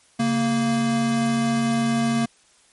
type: tone pair together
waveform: square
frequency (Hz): 137.95 / 231.2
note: C#3 / A#3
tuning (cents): -8 / -14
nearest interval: major sixth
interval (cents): 894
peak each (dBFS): -29 / -20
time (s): 0.19-2.26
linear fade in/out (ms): 10
effects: white hiss -57 dBFS RMS until 2.72 s + MP3 48 kbps